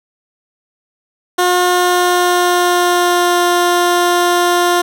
15% pulse tone with pitch glide, 358.6 to 351.8 Hz, F4 to F4, +46 to +13 cents, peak -4 dBFS, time 1.38-4.82 s, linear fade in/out 10 ms, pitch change -33 cents, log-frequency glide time 1.64-3.42 s, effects none

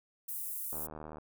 pink high-pass noise, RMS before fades -39 dBFS, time 0.28-0.87 s, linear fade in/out 10 ms, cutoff 11000 Hz, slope 24 dB/octave
click train, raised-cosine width 1 ms, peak -31 dBFS, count 36, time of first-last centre 0.73-1.184 s, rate 77.1 Hz
effects none

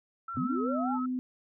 sine tone with vibrato, 1318.5 Hz, E6, in tune, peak -35 dBFS, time 0.28-1.06 s, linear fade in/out 5 ms, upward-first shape sine, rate 5.2 Hz, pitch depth 59 cents each way
sine linear sweep, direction up, 70.4 to 920 Hz, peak -32 dBFS, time 0.34-1 s, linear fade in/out 50 ms
sine tone, 253.7 Hz, B3, 47 cents sharp, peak -29 dBFS, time 0.37-1.19 s, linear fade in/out 0 ms
effects none

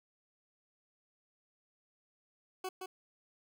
20% pulse tone with echo, 373.2 Hz, F#4, 15 cents sharp, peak -32 dBFS, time 2.64-2.69 s, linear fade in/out 5 ms, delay 170 ms, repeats 1, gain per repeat -4 dB, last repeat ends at 2.86 s, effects none

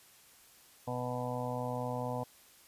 harmonic tone, 124.2 Hz, B2, 10 cents sharp, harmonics 1 / 2 / 4 / 5 / 6 / 7 / 8, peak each -39 / -41 / -40 / -42 / -43 / -43 / -44 dBFS, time 0.87-2.24 s, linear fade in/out 10 ms, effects white hiss -60 dBFS RMS until 2.67 s + resampled to 32000 Hz

